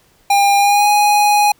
square tone with pitch glide, 803 to 829.4 Hz, G5 to G#5, +41 to -3 cents, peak -10 dBFS, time 0.3-1.52 s, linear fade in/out 5 ms, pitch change +56 cents, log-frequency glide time 0.57-0.88 s, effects pink hiss -54 dBFS RMS until 1.59 s

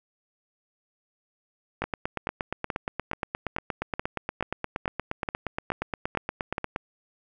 two click trains, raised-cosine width 0.5 ms, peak -13 / -13 dBFS, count 12 / 43, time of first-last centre 1.84-6.581 / 1.82-6.761 s, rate 2.32 / 8.5 Hz, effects none

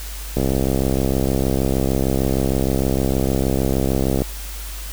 click train, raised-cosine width 2 ms, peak -6 dBFS, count 257, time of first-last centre 0.37-4.22 s, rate 66.5 Hz, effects added 50 Hz sine -29 dBFS peak until 4.92 s + white hiss -35 dBFS RMS until 4.92 s

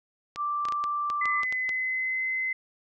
sine tone, 1174.7 Hz, D6, in tune, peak -26 dBFS, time 0.36-1.45 s, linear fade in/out 50 ms
clicks, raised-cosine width 0.2 ms, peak -20 dBFS, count 10, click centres 0.36 / 0.653 / 0.686 / 0.723 / 0.84 / 1.101 / 1.256 / 1.433 / 1.525 / 1.692 s
sine tone with pitch glide, 2025 to 2050 Hz, B6 to C7, +43 to -36 cents, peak -26 dBFS, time 1.21-2.53 s, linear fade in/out 5 ms, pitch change +21 cents, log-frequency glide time 1.58-2.23 s
effects none

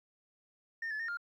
sine tone with pitch steps, 1821 / 1724 / 1830 / 1404 Hz, A#6 / A6 / A#6 / F6, -41 / -36 / -32 / +9 cents, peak -33 dBFS, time 0.82-1.172 s, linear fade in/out 5 ms, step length 88 ms, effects tanh soft clip ceiling -33 dBFS + 12-bit

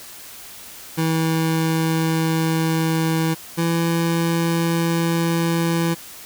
25% pulse tone pair in turn, 161.7 / 167.11 Hz, E3 / E3, -33 / +24 cents, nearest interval minor second, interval 57 cents, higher second, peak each -14 dBFS, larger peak neither, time 0.97-3.35 / 3.57-5.95 s, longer neither, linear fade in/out 20 ms, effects white hiss -39 dBFS RMS until 6.25 s

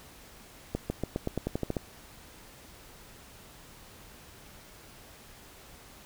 accelerating click train, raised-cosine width 2 ms, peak -16 dBFS, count 11, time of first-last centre 0.75-1.768 s, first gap 150 ms, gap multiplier 0.91, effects pink hiss -52 dBFS RMS until 6.05 s

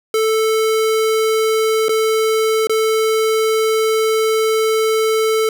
square tone with dropouts, 440 Hz, A4, in tune, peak -14 dBFS, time 0.14-5.49 s, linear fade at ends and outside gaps 2 ms, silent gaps 1.884-1.892 / 2.671-2.695 s, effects none

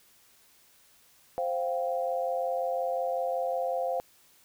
sine chord, C suspended fourth, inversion none, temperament equal, 523.3 / 698.5 / 784 Hz, C5 / F5 / G5, 0 / 0 / 0 cents, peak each -30 / -31 / -36 dBFS, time 1.38-4 s, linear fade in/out 0 ms, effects white hiss -61 dBFS RMS until 4.44 s

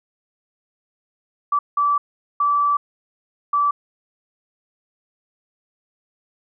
sine tone bursts at uneven times, 1158 Hz, D6, 25 cents flat, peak -15 dBFS, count 4, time 1.52-1.59 / 1.77-1.98 / 2.4-2.77 / 3.53-3.71 s, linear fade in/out 5 ms, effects none

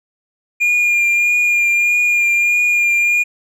triangle tone with vibrato, 2415 Hz, D7, 48 cents sharp, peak -10 dBFS, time 0.6-3.24 s, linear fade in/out 20 ms, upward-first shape triangle, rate 1.6 Hz, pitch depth 20 cents each way, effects none

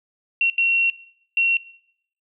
sine tone bursts at uneven times, 2732 Hz, F7, 39 cents flat, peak -15 dBFS, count 3, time 0.41-0.5 / 0.58-0.9 / 1.37-1.57 s, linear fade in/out 2 ms, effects noise-tail reverb RT60 0.7 s tail -20 dB re dry

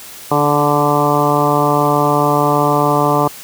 harmonic tone with a mistuned harmonic, 146.5 Hz, D3, 4 cents flat, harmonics 1 / 2 / 3 / 4 / 5 / 6 / 7 / 8, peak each -19 / -19 / -19 / -19 / -19 / -19 / -19 / -19 dBFS, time 0.31-3.28 s, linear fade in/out 5 ms, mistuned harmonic 3, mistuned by -19 cents, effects white hiss -34 dBFS RMS until 3.43 s + high-pass 60 Hz 12 dB/octave

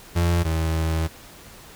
35% pulse tone pair in turn, 85.9 / 80.64 Hz, F2 / E2, -28 / -38 cents, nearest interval minor second, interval 110 cents, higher first, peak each -16 / -19 dBFS, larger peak first, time 0.15-0.44 / 0.44-1.08 s, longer second, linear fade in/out 20 ms, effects pink hiss -45 dBFS RMS until 1.75 s

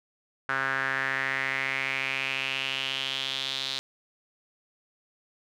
sawtooth tone with band-pass filter sweep, 134.4 Hz, C3, 47 cents sharp, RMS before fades -30 dBFS, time 0.49-3.79 s, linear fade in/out 0 ms, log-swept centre 1500 to 3900 Hz, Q 4.7, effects none

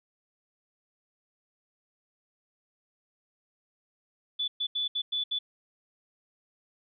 sine tone bursts at uneven times, 3468 Hz, A7, 26 cents flat, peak -27 dBFS, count 6, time 4.39-4.48 / 4.6-4.67 / 4.75-4.88 / 4.95-5.02 / 5.12-5.24 / 5.31-5.39 s, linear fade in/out 10 ms, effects none

